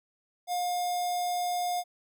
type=tone with notch filter; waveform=square; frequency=712 Hz; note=F5; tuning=33 cents sharp; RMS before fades=-30 dBFS; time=0.47-1.84 s; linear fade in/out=50 ms; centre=1800 Hz; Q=0.83; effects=none